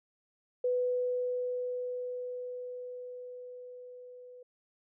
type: tone with level ramp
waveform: sine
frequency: 496.8 Hz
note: B4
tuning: 10 cents sharp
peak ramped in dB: -26 to -48 dBFS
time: 0.64-4.43 s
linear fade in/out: 5 ms
effects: none